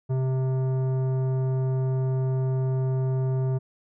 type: tone with tanh clipping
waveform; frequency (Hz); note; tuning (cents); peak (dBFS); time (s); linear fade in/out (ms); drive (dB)
sine; 130.81; C3; 0; -24; 0.09-3.59; 20; 13
effects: none